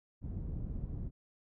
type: low-pass noise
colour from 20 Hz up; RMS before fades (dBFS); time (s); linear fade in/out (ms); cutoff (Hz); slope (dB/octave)
pink; -39; 0.21-1.11; 50; 180; 12
effects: none

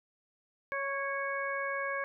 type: harmonic tone with a mistuned harmonic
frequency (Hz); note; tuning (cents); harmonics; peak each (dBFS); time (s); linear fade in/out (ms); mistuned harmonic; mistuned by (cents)
554.4; C#5; 0; 1 / 2 / 3 / 4; -37 / -37 / -36 / -40; 0.72-2.04; 0; 3; -15
effects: none

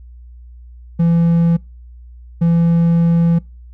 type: tone bursts at uneven times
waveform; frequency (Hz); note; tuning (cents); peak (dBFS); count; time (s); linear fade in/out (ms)
triangle; 168.3; E3; +36; -8; 2; 0.99-1.57 / 2.41-3.39; 10
effects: noise-tail reverb RT60 0.3 s tail -25 dB re dry + added 60 Hz sine -35 dBFS peak until 3.73 s

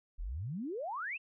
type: exponential sweep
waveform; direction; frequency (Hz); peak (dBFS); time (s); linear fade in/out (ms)
sine; up; 34.65 to 2794; -36; 0.18-1.18; 20
effects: none

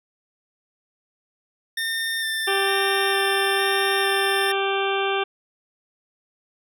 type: tone with vibrato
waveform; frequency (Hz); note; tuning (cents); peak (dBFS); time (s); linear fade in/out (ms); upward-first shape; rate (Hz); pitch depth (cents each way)
25% pulse; 1800; A6; +39; -20; 1.77-4.52; 5; square; 1.1; 15
type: harmonic tone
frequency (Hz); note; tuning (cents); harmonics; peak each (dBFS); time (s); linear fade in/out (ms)
392; G4; 0; 1 / 2 / 3 / 4 / 6 / 7 / 8 / 9; -24 / -27 / -29 / -30 / -32 / -32 / -33 / -34; 2.47-5.24; 10
effects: none

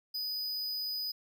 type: tone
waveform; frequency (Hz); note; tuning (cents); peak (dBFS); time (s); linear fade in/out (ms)
square; 4978; D#8; 0; -34; 0.14-1.12; 10
effects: none

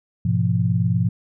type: chord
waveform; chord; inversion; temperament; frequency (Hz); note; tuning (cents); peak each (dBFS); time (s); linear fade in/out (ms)
sine; F diminished; first; equal with one note detuned; 103.83 / 123.47 / 172.31; Ab2 / Cb3 / F3; 0 / 0 / -23; -21; 0.25-1.09; 5
effects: none

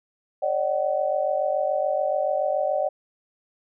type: tone cluster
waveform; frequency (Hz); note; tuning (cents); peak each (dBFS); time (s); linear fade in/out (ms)
sine; 557 / 604 / 754; C#5 / D5 / F#5; +8 / +48 / +32; -26 / -24 / -27; 0.42-2.89; 10
effects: none

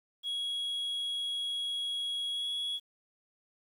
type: tone with pitch glide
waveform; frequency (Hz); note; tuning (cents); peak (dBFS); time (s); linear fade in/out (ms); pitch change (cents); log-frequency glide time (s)
sine; 3322 to 3351; G#7 to G#7; 0 to +15; -29; 0.23-2.8; 50; +15; 2.3-2.49
effects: tanh soft clip ceiling -31 dBFS + 10-bit

